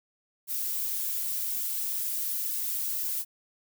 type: noise with flanger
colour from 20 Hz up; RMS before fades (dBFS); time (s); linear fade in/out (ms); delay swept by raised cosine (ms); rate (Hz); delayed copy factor
violet; -31; 0.47-3.25; 50; 1.8 to 5.5; 1.9; +0.85
effects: none